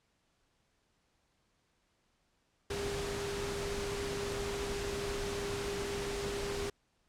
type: tone in noise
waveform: sine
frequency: 402.3 Hz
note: G4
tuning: 45 cents sharp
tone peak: -37 dBFS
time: 2.7-6.7 s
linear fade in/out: 5 ms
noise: pink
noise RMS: -39 dBFS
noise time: 2.7-6.7 s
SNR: -1 dB
effects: pink hiss -75 dBFS RMS until 7.08 s + low-pass 8000 Hz 12 dB/octave